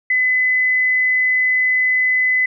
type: tone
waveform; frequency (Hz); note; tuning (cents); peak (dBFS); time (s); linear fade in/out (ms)
sine; 2015; B6; +34; -13; 0.1-2.46; 5
effects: none